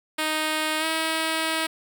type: tone with pitch glide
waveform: 5% pulse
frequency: 311.1 to 320.8 Hz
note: D#4 to E4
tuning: 0 to -47 cents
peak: -12 dBFS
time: 0.18-1.67 s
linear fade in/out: 10 ms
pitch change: +53 cents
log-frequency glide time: 0.79-0.85 s
effects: none